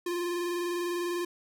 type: tone with vibrato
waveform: square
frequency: 349.2 Hz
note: F4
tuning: in tune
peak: -30 dBFS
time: 0.06-1.25 s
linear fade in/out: 5 ms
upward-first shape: square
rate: 20 Hz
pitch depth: 28 cents each way
effects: none